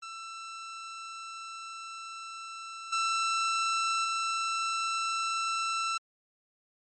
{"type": "tone with level steps", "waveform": "sawtooth", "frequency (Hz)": 1336, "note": "E6", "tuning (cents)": 23, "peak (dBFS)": [-36, -23, -25], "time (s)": [0.02, 5.98], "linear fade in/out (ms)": 10, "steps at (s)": [2.92, 4.04], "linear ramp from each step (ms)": 10, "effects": ["MP3 32 kbps"]}